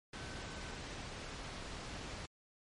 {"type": "tone in noise", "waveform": "sine", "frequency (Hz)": 1527, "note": "G6", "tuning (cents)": -46, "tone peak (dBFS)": -55, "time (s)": [0.14, 0.78], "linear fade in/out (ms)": 5, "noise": "pink", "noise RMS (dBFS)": -45, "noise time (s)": [0.13, 2.26], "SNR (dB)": -13, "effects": ["low-pass 6000 Hz 12 dB/octave", "MP3 48 kbps"]}